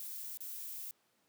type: noise with dropouts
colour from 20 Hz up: violet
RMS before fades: -44 dBFS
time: 0-0.91 s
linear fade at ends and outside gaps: 0 ms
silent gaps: 0.373-0.405 s
effects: pink hiss -74 dBFS RMS until 1.28 s + high-pass 200 Hz 12 dB/octave